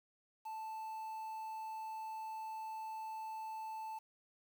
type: tone with quantisation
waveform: triangle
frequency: 880 Hz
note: A5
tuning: in tune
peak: -40 dBFS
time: 0.45-3.99 s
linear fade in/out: 10 ms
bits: 10
effects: none